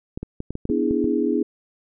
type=clicks; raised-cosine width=3 ms; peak=-16 dBFS; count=9; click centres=0.175 / 0.23 / 0.404 / 0.506 / 0.554 / 0.654 / 0.699 / 0.91 / 1.043 s
type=chord; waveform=sine; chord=E dominant seventh; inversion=second; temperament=equal; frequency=246.9 / 293.7 / 329.6 / 415.3 Hz; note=B3 / D4 / E4 / G#4; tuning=0 / 0 / 0 / 0 cents; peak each=-24 dBFS; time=0.69-1.43 s; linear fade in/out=5 ms
effects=none